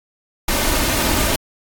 pink noise with comb filter, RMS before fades -18 dBFS, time 0.48-1.36 s, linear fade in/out 5 ms, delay 3.3 ms, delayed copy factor +0.5, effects AAC 64 kbps

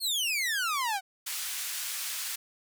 sawtooth exponential sweep, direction down, 4435 to 738 Hz, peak -24 dBFS, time 0-1.01 s, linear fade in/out 50 ms
white band-pass noise, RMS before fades -35 dBFS, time 1.26-2.36 s, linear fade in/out 10 ms, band 1500 to 14000 Hz, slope 12 dB/octave
effects none

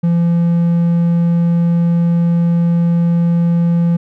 triangle tone, 170.3 Hz, F3, 43 cents flat, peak -8 dBFS, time 0.03-3.97 s, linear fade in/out 10 ms, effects none

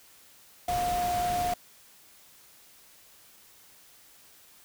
sine tone in noise, 711 Hz, F5, 31 cents sharp, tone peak -26 dBFS, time 0.68-1.54 s, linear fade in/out 5 ms, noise pink, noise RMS -36 dBFS, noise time 0.68-1.54 s, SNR +7 dB, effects white hiss -56 dBFS RMS until 4.64 s

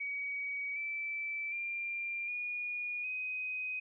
sine tone with pitch steps, 2262 / 2322 / 2383 / 2445 / 2510 Hz, C#7 / D7 / D7 / D#7 / D#7, +34 / -20 / +25 / -31 / +15 cents, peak -35 dBFS, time 0-3.8 s, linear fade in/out 10 ms, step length 760 ms, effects none

